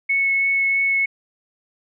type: tone with vibrato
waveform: sine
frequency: 2201 Hz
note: C#7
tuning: 13 cents flat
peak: -16 dBFS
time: 0.09-1.06 s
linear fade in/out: 10 ms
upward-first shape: triangle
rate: 3.1 Hz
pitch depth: 8 cents each way
effects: none